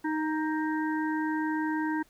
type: harmonic tone with a mistuned harmonic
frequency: 311.1 Hz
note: D#4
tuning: in tune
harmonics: 1 / 3 / 5 / 6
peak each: -28 / -34 / -37 / -41 dBFS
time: 0.04-2.03 s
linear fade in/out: 10 ms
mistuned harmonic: 5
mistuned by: +23 cents
effects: pink hiss -63 dBFS RMS until 2.09 s